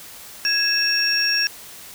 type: tone cluster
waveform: sine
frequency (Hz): 1663 / 2627 / 5560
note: G#6 / E7 / F8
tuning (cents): +2 / -7 / -9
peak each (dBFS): -23 / -25 / -19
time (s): 0.45-1.47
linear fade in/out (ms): 0
effects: white hiss -40 dBFS RMS until 1.94 s